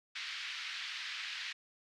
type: band-pass noise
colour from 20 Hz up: pink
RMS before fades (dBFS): -42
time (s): 0.15-1.53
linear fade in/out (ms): 10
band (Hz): 1700 to 4500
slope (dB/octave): 24
effects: none